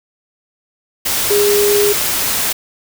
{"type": "tone in noise", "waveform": "sine", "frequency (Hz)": 410.8, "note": "G#4", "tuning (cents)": -19, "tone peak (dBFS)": -11, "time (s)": [1.3, 1.93], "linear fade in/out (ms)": 10, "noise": "white", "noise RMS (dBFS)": -17, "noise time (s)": [1.05, 2.53], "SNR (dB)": 3, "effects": []}